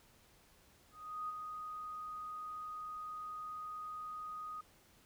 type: tone with ADSR envelope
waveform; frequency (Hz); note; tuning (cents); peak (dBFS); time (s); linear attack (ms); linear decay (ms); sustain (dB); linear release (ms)
sine; 1244.5; D#6; 0; -37; 0.91-4.61; 380; 20; -5; 6
effects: pink hiss -66 dBFS RMS until 5.05 s